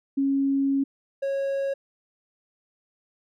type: tone pair in turn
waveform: sine / triangle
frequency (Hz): 274.6 / 549.2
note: C#4 / C#5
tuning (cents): -16 / -16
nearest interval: octave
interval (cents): 1200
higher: second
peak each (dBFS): -20 / -22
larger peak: first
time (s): 0.17-0.84 / 1.22-1.74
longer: first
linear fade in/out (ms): 10
effects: none